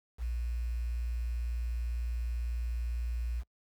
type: tone with quantisation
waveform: sine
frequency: 59 Hz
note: A#1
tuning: 22 cents sharp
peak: -31 dBFS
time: 0.18-3.44 s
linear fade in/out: 50 ms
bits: 9
effects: noise-tail reverb RT60 0.1 s tail -26 dB re dry